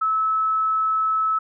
sine tone, 1300 Hz, E6, 24 cents flat, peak -18 dBFS, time 0.01-1.39 s, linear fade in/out 10 ms, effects none

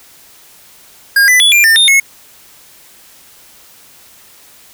square tone with pitch steps, 1620 / 1997 / 3419 / 2387 / 1799 / 3644 / 2181 Hz, G#6 / B6 / G#7 / D7 / A6 / A#7 / C#7, -43 / +19 / +50 / +28 / +38 / -40 / -29 cents, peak -6 dBFS, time 1.16-2 s, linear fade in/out 5 ms, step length 120 ms, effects white hiss -42 dBFS RMS until 4.73 s

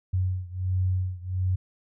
sine beating tone pair, 91.9 / 93.3 Hz, F#2 / F#2, -11 / +15 cents, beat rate 1.4 Hz, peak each -26 / -28 dBFS, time 0.13-1.56 s, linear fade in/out 10 ms, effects none

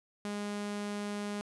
sawtooth tone, 205.7 Hz, G#3, 16 cents flat, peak -31 dBFS, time 0.25-1.41 s, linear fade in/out 0 ms, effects resampled to 24000 Hz

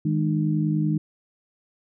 sine tone cluster, 157.7 / 207.9 / 304.8 Hz, D#3 / G#3 / D#4, +24 / +2 / -36 cents, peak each -22 / -27 / -26 dBFS, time 0.05-0.98 s, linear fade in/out 5 ms, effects none

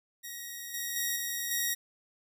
5% pulse tone with level steps, 1890 Hz, A#6, 23 cents sharp, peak -29 / -23 / -19 / -22 / -18 dBFS, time 0.23-1.75 s, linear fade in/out 20 ms, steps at 0.74 / 0.96 / 1.16 / 1.51 s, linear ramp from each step 2 ms, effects none

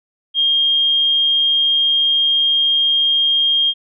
sine tone, 3223 Hz, G7, 47 cents sharp, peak -12 dBFS, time 0.34-3.74 s, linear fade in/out 50 ms, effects none

